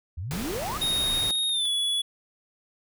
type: exponential sweep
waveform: sine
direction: up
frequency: 74.8 to 1318.5 Hz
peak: -30 dBFS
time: 0.17-0.78 s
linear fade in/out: 10 ms
type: noise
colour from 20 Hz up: pink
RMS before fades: -34 dBFS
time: 0.31-1.31 s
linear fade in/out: 0 ms
type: clicks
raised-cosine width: 0.2 ms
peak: -30 dBFS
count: 10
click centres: 0.651 / 0.728 / 1.009 / 1.042 / 1.31 / 1.354 / 1.386 / 1.434 / 1.493 / 1.655 s
type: tone with pitch glide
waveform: square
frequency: 3729 to 3400 Hz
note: A#7 to G#7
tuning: 0 to +40 cents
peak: -24 dBFS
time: 0.81-2.02 s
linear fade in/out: 10 ms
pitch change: -160 cents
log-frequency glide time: 1.49-1.69 s
effects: none